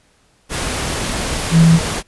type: tone in noise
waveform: sine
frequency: 164.81 Hz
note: E3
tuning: in tune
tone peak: -6 dBFS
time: 1.51-1.8 s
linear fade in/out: 50 ms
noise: pink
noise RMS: -21 dBFS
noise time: 0.49-2.03 s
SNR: +12 dB
effects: pink hiss -56 dBFS RMS until 2.07 s + resampled to 24000 Hz